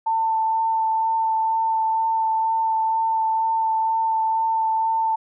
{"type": "tone with vibrato", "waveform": "sine", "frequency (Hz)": 892, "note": "A5", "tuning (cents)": 23, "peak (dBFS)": -18, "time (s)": [0.06, 5.16], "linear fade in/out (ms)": 10, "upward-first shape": "sine", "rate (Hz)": 2.1, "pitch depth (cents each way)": 11, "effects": []}